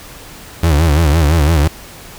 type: tone with vibrato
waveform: 35% pulse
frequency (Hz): 77.78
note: D#2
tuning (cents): 0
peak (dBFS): -7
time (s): 0.63-1.68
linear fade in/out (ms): 5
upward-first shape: sine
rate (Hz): 5.9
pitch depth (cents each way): 150
effects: pink hiss -35 dBFS RMS until 2.18 s

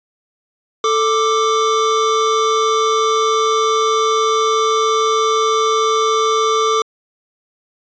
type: tone pair together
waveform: square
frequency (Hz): 441.6 / 1178.9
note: A4 / D6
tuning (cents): +6 / +6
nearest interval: octave + perfect fourth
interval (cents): 1700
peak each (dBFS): -17 / -16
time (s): 0.84-6.82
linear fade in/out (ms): 2
effects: resampled to 16000 Hz

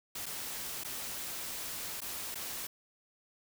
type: noise with dropouts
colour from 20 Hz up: white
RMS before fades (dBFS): -40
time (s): 0.15-2.67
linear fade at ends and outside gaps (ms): 5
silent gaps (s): 0.259-0.263 / 0.837-0.846 / 2.006-2.016 / 2.346-2.354
effects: none

